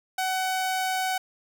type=tone; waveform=sawtooth; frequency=751 Hz; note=F#5; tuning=26 cents sharp; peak=-21 dBFS; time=0.18-1.18 s; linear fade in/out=5 ms; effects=none